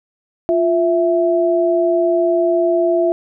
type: tone pair together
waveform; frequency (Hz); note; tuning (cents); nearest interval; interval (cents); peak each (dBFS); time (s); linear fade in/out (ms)
sine; 349.2 / 660.7; F4 / E5; 0 / +4; major seventh; 1104; -15; 0.49-3.12; 0
effects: none